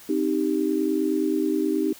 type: chord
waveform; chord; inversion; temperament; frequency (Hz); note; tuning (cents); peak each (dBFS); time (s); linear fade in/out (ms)
sine; C minor; none; equal; 261.6 / 311.1 / 392; C4 / Eb4 / G4; 0 / 0 / 0; -27 / -23 / -26; 0.09-1.93; 5
effects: white hiss -47 dBFS RMS until 1.99 s